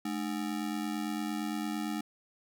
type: ring-modulated tone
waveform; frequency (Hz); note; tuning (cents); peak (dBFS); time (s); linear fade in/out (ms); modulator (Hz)
square; 258.7; C4; -19; -30; 0.05-2.01; 5; 44.4
effects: none